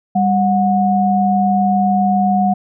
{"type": "tone pair together", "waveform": "sine", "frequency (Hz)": [197.6, 729.8], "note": ["G3", "F#5"], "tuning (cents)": [14, -24], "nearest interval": "octave + major seventh", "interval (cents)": 2262, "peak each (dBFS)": -14, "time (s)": [0.15, 2.54], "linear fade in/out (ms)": 10, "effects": []}